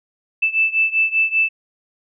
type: beating tone pair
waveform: sine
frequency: 2637 / 2642.1 Hz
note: E7 / E7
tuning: 0 / +3 cents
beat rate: 5.1 Hz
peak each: -17 / -19 dBFS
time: 0.42-1.49 s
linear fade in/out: 10 ms
effects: none